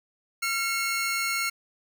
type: tone pair together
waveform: sawtooth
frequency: 1372 / 2178 Hz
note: F6 / C#7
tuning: -31 / -31 cents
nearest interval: minor sixth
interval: 800 cents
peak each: -26 / -24 dBFS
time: 0.42-1.5 s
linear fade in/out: 10 ms
effects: none